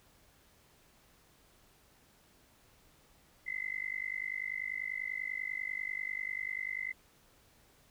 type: tone with amplitude modulation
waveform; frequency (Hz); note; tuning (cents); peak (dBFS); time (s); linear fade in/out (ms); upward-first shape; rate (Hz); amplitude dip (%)
sine; 2045; C7; -40; -31; 3.46-6.93; 20; sine; 50.2; 100
effects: pink hiss -65 dBFS RMS until 7.9 s